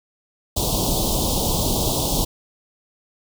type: band-stop noise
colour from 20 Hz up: pink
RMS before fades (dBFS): -21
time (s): 0.56-2.25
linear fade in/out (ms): 10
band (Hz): 990 to 3200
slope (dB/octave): 48
effects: none